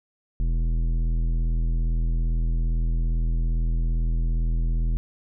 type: tone with tanh clipping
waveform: sine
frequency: 41.2 Hz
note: E1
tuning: in tune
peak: -22 dBFS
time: 0.4-4.97 s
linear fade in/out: 0 ms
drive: 12 dB
effects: none